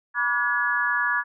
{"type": "tone cluster", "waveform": "sine", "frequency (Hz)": [977, 1158, 1444, 1693], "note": ["B5", "D6", "F#6", "G#6"], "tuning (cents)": [-19, -25, -43, 33], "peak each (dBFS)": [-29, -29, -27, -23], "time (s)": [0.14, 1.24], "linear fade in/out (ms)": 50, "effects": []}